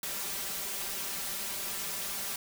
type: noise with comb filter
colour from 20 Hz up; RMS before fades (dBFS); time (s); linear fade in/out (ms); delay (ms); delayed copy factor
white; -36; 0.03-2.36; 2; 5.1; +0.85
effects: none